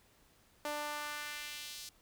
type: tone with high-pass filter sweep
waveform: sawtooth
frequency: 295.9 Hz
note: D4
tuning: 13 cents sharp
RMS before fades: -42 dBFS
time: 0.65-1.89 s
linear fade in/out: 2 ms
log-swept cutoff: 590 to 4800 Hz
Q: 1.3
effects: pink hiss -67 dBFS RMS until 2.01 s